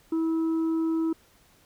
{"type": "harmonic tone", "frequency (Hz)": 324.9, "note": "E4", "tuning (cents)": -25, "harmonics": [1, 3, 4], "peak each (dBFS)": [-23, -44, -45], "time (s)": [0.12, 1.13], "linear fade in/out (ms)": 5, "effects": ["pink hiss -60 dBFS RMS until 1.65 s"]}